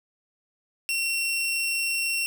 sawtooth tone, 2726 Hz, F7, 43 cents flat, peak -21 dBFS, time 0.89-2.26 s, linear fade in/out 0 ms, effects none

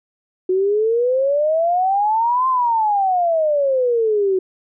sine exponential two-way sweep, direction up then down, 364.5 to 1052 to 368.9 Hz, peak -14 dBFS, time 0.49-4.39 s, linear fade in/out 5 ms, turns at 2.48 s, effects none

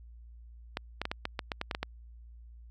clicks, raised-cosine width 0.3 ms, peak -16 dBFS, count 11, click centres 0.771 / 1.016 / 1.054 / 1.115 / 1.254 / 1.392 / 1.518 / 1.614 / 1.712 / 1.749 / 1.83 s, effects added 58 Hz sine -48 dBFS peak until 2.7 s

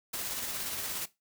white noise with tremolo, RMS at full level -35 dBFS, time 0.13-1.06 s, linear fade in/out 10 ms, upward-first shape square, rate 17 Hz, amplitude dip 25%, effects noise-tail reverb RT60 0.2 s tail -17 dB re dry

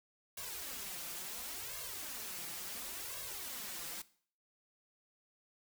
white noise with flanger, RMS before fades -44 dBFS, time 0.37-4.02 s, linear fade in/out 5 ms, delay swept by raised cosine 1.8 to 5.9 ms, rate 0.71 Hz, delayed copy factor +1, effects noise-tail reverb RT60 0.5 s tail -18 dB re dry

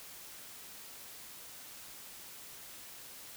silence, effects white hiss -50 dBFS RMS until 3.36 s

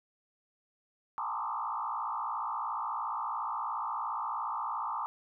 sine tone with frequency modulation, 1046.5 Hz, C6, in tune, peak -32 dBFS, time 1.18-5.06 s, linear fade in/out 0 ms, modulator 57.1 Hz, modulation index 3.7, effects none

